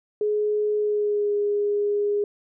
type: tone with pitch glide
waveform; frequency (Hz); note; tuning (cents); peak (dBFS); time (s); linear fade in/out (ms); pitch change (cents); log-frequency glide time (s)
sine; 420.7 to 411.3; G#4 to G#4; +22 to -17; -20; 0.21-2.24; 2; -39; 0.78-1.34
effects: none